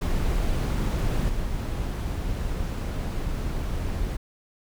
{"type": "noise with level steps", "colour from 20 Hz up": "brown", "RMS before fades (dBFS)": [-24, -28], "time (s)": [0.01, 4.17], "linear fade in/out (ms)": 10, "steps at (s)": 1.28, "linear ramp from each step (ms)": 20, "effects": []}